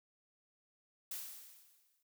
blue noise with exponential decay, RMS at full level -41 dBFS, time 1.11-2.03 s, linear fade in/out 5 ms, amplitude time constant 200 ms, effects none

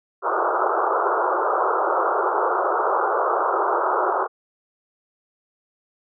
white band-pass noise, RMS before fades -21 dBFS, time 0.22-4.28 s, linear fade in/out 50 ms, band 350 to 1400 Hz, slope 96 dB/octave, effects none

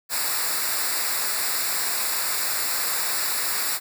white noise with comb filter, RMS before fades -25 dBFS, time 0.09-3.8 s, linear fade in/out 50 ms, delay 0.32 ms, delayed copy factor -0.8, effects none

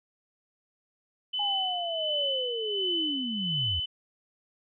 sine tone with tremolo, 3015 Hz, F#7, 32 cents sharp, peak -26 dBFS, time 1.33-3.86 s, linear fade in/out 10 ms, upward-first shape sine, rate 1.4 Hz, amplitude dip 55%
sine linear sweep, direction down, 830.6 to 73.42 Hz, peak -31 dBFS, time 1.39-3.8 s, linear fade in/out 5 ms
effects none

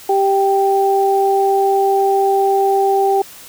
sine tone pair together, 392 / 784 Hz, G4 / G5, 0 / 0 cents, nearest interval octave, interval 1200 cents, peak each -14 dBFS, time 0.09-3.22 s, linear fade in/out 5 ms, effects white hiss -38 dBFS RMS until 3.48 s

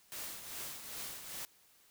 white noise with tremolo, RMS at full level -42 dBFS, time 0.12-1.45 s, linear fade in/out 0 ms, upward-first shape triangle, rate 2.5 Hz, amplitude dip 60%, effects white hiss -66 dBFS RMS until 1.9 s

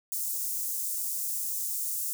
white high-pass noise, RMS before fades -32 dBFS, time 0.12-2.13 s, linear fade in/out 0 ms, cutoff 6700 Hz, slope 24 dB/octave, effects none

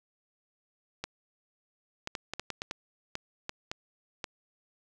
clicks, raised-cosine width 0.2 ms, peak -17 dBFS, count 12, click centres 1.04 / 2.074 / 2.152 / 2.336 / 2.396 / 2.503 / 2.619 / 2.711 / 3.154 / 3.494 / 3.715 / 4.242 s, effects none

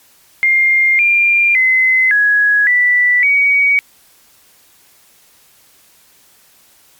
sine tone with pitch steps, 2114 / 2391 / 2045 / 1671 / 1970 / 2256 Hz, C7 / D7 / C7 / G#6 / B6 / C#7, +17 / +30 / -40 / +10 / -5 / +30 cents, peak -8 dBFS, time 0.43-3.79 s, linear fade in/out 0 ms, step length 560 ms, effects white hiss -49 dBFS RMS until 6.99 s + MP3 96 kbps

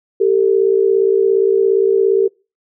sine tone pair together, 391.1 / 448.4 Hz, G4 / A4, -4 / +33 cents, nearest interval major second, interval 237 cents, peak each -12 / -14 dBFS, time 0.2-2.28 s, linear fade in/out 10 ms, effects noise-tail reverb RT60 0.3 s tail -24 dB re dry

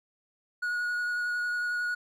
triangle tone with vibrato, 1453 Hz, F#6, 32 cents flat, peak -26 dBFS, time 0.62-1.95 s, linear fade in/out 10 ms, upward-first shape sine, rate 11 Hz, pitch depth 11 cents each way, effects none

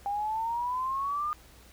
sine exponential sweep, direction up, 798 to 1225 Hz, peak -28 dBFS, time 0.06-1.33 s, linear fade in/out 0 ms, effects added 60 Hz sine -55 dBFS peak until 1.72 s + pink hiss -56 dBFS RMS until 1.72 s

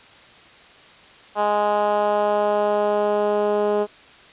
10% pulse tone with band-pass filter sweep, 207.7 Hz, G#3, in tune, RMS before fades -20 dBFS, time 1.35-3.87 s, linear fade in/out 50 ms, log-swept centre 810 to 440 Hz, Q 1.8, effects white hiss -47 dBFS RMS until 4.32 s + resampled to 8000 Hz

